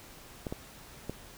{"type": "clicks", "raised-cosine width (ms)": 2, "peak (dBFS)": -21, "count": 3, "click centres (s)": [0.468, 0.525, 1.096], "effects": ["pink hiss -51 dBFS RMS until 1.37 s"]}